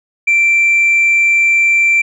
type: tone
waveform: sine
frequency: 2349 Hz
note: D7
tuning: in tune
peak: -6 dBFS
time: 0.27-2.02 s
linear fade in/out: 10 ms
effects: tanh soft clip ceiling -6 dBFS